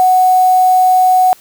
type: tone with quantisation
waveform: sine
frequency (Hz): 740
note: F#5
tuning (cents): 0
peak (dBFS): -6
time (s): 0-1.33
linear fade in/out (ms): 0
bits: 4
effects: white hiss -44 dBFS RMS until 1.4 s